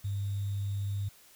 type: tone with sample-and-hold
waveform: sine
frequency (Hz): 100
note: G2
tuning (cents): +35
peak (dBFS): -30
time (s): 0.04-1.09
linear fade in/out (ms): 10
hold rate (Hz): 3675
effects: white hiss -58 dBFS RMS until 1.35 s